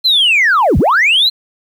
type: linear two-way sweep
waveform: sine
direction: down then up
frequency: 4186 to 42.92 to 4186 Hz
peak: -6 dBFS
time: 0.04-1.3 s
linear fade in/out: 20 ms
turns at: 0.78 s
effects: tanh soft clip ceiling -5 dBFS + 7-bit